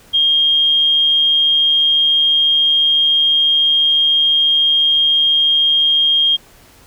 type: tone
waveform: sine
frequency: 3227 Hz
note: G7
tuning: 50 cents sharp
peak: -10 dBFS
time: 0.13-6.37 s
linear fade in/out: 20 ms
effects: pink hiss -46 dBFS RMS until 6.86 s